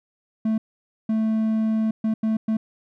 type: tone bursts at uneven times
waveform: triangle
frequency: 220 Hz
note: A3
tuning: in tune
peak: -17 dBFS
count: 5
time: 0.45-0.58 / 1.09-1.91 / 2.04-2.14 / 2.23-2.37 / 2.48-2.57 s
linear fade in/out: 5 ms
effects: none